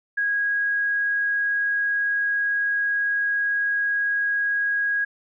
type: tone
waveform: sine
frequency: 1647 Hz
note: G#6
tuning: 15 cents flat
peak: -20 dBFS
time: 0.17-5.05 s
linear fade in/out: 10 ms
effects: none